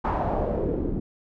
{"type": "noise with low-pass filter sweep", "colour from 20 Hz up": "pink", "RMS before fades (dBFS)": -26, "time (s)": [0.04, 1], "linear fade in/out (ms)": 10, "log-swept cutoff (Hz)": [1100, 280], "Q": 2.9, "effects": []}